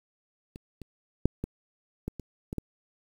clicks, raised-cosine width 3 ms, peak -29 / -29 / -8 / -18 / -19 / -25 / -21 / -18 dBFS, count 8, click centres 0.559 / 0.817 / 1.256 / 1.44 / 2.08 / 2.197 / 2.529 / 2.583 s, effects 8-bit

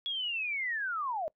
sine linear sweep, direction down, 3373 to 591 Hz, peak -31 dBFS, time 0.06-1.28 s, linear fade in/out 0 ms, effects noise-tail reverb RT60 0.1 s tail -22 dB re dry

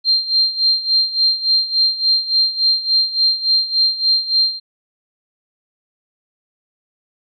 sine tone with tremolo, 4174 Hz, C8, 5 cents flat, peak -10 dBFS, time 0.04-4.6 s, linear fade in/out 50 ms, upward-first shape sine, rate 3.5 Hz, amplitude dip 80%, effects none

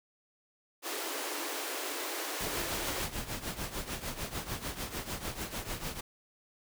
pink high-pass noise, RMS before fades -37 dBFS, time 0.82-3.09 s, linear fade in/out 50 ms, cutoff 280 Hz, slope 96 dB/octave
pink noise with tremolo, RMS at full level -35 dBFS, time 2.4-6.01 s, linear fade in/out 10 ms, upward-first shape triangle, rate 6.7 Hz, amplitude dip 80%
effects none

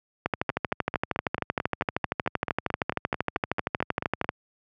two click trains, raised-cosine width 0.5 ms, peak -13 / -9 dBFS, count 18 / 53, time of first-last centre 0.5-4.244 / 0.26-4.291 s, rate 4.54 / 12.9 Hz, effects high-pass 80 Hz 12 dB/octave

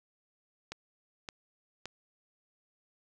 click train, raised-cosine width 0.2 ms, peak -22 dBFS, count 3, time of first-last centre 0.72-1.856 s, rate 1.76 Hz, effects none

